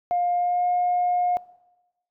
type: tone with pitch glide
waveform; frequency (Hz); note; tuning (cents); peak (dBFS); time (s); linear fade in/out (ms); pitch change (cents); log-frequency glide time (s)
sine; 707 to 714.8; F5 to F5; +21 to +40; -19; 0.11-1.37; 0; +19; 0.35-0.66
effects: noise-tail reverb RT60 1.0 s tail -20 dB re dry + tanh soft clip ceiling -15 dBFS